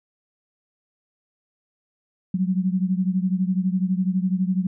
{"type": "beating tone pair", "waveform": "sine", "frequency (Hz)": [182.7, 194.7], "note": ["F#3", "G3"], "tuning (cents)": [-22, -12], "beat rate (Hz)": 12, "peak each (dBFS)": [-21, -24], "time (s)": [2.34, 4.67], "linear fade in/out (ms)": 5, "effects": []}